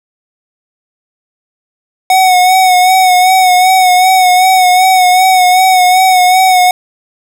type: tone with vibrato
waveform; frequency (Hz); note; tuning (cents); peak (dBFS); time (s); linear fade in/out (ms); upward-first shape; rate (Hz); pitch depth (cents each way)
square; 740; F#5; 0; -5; 2.1-6.71; 2; sine; 2.6; 37
effects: none